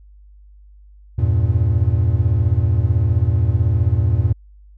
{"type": "chord", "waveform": "triangle", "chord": "E diminished", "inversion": "none", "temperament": "equal", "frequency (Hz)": [82.41, 98, 116.54], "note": ["E2", "G2", "Bb2"], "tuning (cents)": [0, 0, 0], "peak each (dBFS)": -16, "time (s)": [1.18, 4.33], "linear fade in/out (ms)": 10, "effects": ["added 50 Hz sine -42 dBFS peak until 4.77 s"]}